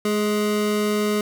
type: tone pair together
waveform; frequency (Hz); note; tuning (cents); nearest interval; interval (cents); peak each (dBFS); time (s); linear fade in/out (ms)
square; 210.4 / 417.9; G#3 / G#4; +23 / +11; octave; 1188; -23; 0.05-1.21; 2
effects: none